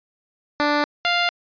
10% pulse tone pair in turn, 293.7 / 698.5 Hz, D4 / F5, 0 / 0 cents, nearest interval octave + minor third, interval 1500 cents, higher second, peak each -9 / -9 dBFS, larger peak neither, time 0.6-0.84 / 1.05-1.29 s, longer neither, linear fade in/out 0 ms, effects resampled to 11025 Hz

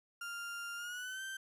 35% pulse tone with pitch glide, 1396.9 to 1558.9 Hz, F6 to G6, 0 to -10 cents, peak -39 dBFS, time 0.21-1.37 s, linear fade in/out 5 ms, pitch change +190 cents, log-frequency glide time 0.76-1.23 s, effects resampled to 32000 Hz

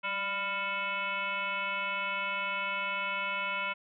sine tone with frequency modulation, 1799 Hz, A6, 38 cents sharp, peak -30 dBFS, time 0.03-3.74 s, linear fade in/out 20 ms, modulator 402 Hz, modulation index 2.6, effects none

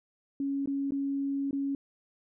sine tone with dropouts, 277.2 Hz, C#4, in tune, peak -28 dBFS, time 0.4-1.75 s, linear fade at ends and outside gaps 2 ms, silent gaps 0.659-0.674 / 0.908-0.92 / 1.51-1.529 s, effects none

